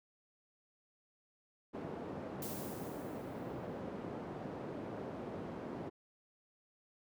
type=band-pass noise; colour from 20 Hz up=white; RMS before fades=-44 dBFS; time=1.73-5.9 s; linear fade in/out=20 ms; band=120 to 480 Hz; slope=12 dB/octave
type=noise with exponential decay; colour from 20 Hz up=blue; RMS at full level=-44 dBFS; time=2.42-3.8 s; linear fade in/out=2 ms; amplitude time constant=300 ms
effects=none